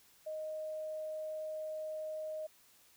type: tone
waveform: sine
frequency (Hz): 622.3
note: D#5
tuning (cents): 0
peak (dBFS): -38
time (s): 0.26-2.47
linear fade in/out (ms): 10
effects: white hiss -65 dBFS RMS until 2.96 s